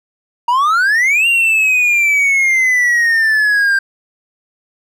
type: exponential two-way sweep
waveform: triangle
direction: up then down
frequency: 932.3 to 2794 to 1576 Hz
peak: -8 dBFS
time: 0.48-3.79 s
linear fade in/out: 5 ms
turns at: 1.27 s
effects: none